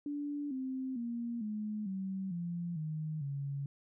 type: tone with pitch steps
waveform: sine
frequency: 290 / 261.4 / 235.6 / 212.3 / 191.33 / 172.44 / 155.41 / 140.06 Hz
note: D4 / C4 / A#3 / G#3 / G3 / F3 / D#3 / C#3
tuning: -22 / -1 / +19 / +38 / -42 / -22 / -2 / +18 cents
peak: -35 dBFS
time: 0.06-3.66 s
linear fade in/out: 2 ms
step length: 450 ms
effects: none